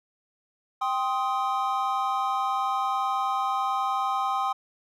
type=chord; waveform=triangle; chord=C minor; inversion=second; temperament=just; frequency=784.9 / 1046.5 / 1255.8 Hz; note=G5 / C6 / Eb6; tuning=+2 / 0 / +16 cents; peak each=-26 / -27 / -27 dBFS; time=0.81-4.53 s; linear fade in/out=10 ms; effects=none